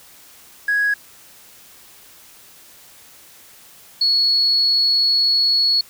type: tone pair in turn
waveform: triangle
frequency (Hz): 1661.2 / 4368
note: G#6 / C#8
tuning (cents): 0 / -26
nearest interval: octave + perfect fourth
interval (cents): 1674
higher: second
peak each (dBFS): -12 / -10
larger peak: second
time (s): 0.68-0.94 / 4.01-5.81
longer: second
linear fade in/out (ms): 5
effects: tanh soft clip ceiling -12 dBFS + white hiss -46 dBFS RMS until 5.89 s